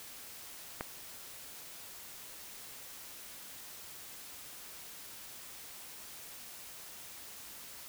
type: click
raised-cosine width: 0.5 ms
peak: -20 dBFS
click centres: 0.809 s
effects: white hiss -49 dBFS RMS until 7.88 s